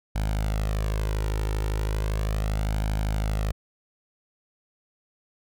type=tone with flanger; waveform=sawtooth; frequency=52.6 Hz; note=G#1; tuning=23 cents sharp; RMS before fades=-26 dBFS; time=0.15-3.52 s; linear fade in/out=10 ms; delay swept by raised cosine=1.3 to 2.21 ms; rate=0.36 Hz; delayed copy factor=+0.65; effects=none